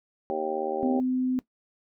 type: harmonic tone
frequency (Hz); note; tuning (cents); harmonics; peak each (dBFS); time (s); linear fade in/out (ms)
78.4; D#2; +14; 3 / 4 / 5 / 6 / 7 / 8 / 9 / 10; -40 / -38 / -31 / -40 / -31 / -41 / -42 / -32; 0.3-1; 0
type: tone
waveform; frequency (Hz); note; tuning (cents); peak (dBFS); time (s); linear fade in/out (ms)
sine; 255.6; C4; -40; -23; 0.83-1.39; 0
effects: noise-tail reverb RT60 0.1 s tail -18 dB re dry